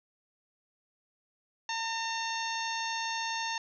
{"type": "harmonic tone with a mistuned harmonic", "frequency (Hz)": 908, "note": "A#5", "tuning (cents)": -46, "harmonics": [1, 2, 3, 4, 5, 6, 7], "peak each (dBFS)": [-35, -38, -40, -41, -42, -43, -43], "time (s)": [1.69, 3.58], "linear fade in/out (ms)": 2, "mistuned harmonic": 5, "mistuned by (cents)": -57, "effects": []}